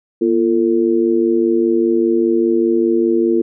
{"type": "tone with amplitude modulation", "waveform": "sine", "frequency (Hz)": 343.2, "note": "F4", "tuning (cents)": -30, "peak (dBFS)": -7, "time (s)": [0.21, 3.42], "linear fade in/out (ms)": 10, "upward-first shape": "sine", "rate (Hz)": 105, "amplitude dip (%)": 100, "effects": []}